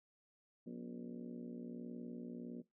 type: harmonic tone with a mistuned harmonic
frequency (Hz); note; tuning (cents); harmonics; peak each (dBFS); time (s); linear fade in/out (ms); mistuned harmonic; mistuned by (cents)
59.8; A#1; +45; 3 / 4 / 5 / 6 / 7 / 8 / 9 / 10; -51 / -47 / -55 / -54 / -62 / -59 / -66 / -65; 0.66-2.62; 10; 5; -110
effects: noise-tail reverb RT60 0.2 s tail -20 dB re dry